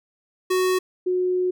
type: tone pair in turn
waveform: square / sine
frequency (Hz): 370 / 364.7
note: F#4 / F#4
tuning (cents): 0 / -25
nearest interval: unison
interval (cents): 25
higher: first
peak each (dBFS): -19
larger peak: neither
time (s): 0.5-0.79 / 1.06-1.51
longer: second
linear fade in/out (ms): 10
effects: none